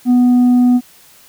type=tone with tanh clipping; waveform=sine; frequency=246.9 Hz; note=B3; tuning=in tune; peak=-8 dBFS; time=0.05-0.81 s; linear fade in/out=50 ms; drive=3 dB; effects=white hiss -45 dBFS RMS until 1.28 s